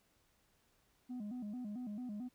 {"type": "tone with vibrato", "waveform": "sine", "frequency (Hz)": 227.5, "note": "A#3", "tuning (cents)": -42, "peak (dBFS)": -38, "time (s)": [1.09, 2.29], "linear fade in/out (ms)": 20, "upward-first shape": "square", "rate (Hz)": 4.5, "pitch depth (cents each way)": 160, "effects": ["tanh soft clip ceiling -40 dBFS", "pink hiss -74 dBFS RMS until 2.34 s"]}